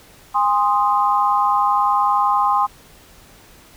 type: chord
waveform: sine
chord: Ab major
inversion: none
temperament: equal with one note detuned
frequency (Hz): 815.9 / 1046.5 / 1244.5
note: Ab5 / C6 / Eb6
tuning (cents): -31 / 0 / 0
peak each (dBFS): -18 / -17 / -21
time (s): 0.34-2.67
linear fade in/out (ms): 20
effects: pink hiss -47 dBFS RMS until 3.76 s